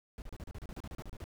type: noise bursts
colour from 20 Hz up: brown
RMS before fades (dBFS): -43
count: 15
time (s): 0.18-1.241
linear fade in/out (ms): 0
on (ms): 39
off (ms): 34
effects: none